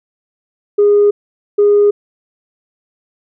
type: tone pair in turn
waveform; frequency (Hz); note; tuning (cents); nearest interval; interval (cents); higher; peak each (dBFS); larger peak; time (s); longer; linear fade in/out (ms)
sine; 410.9 / 410.9; G#4 / G#4; -18 / -18; unison; 0; neither; -5; neither; 0.78-1.11 / 1.58-1.91; neither; 10
effects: tanh soft clip ceiling -3 dBFS